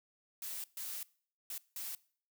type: noise bursts at uneven times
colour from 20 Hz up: blue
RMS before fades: -42 dBFS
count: 4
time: 0.42-0.64 / 0.77-1.03 / 1.5-1.58 / 1.76-1.95 s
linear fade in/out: 2 ms
effects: noise-tail reverb RT60 0.5 s tail -22 dB re dry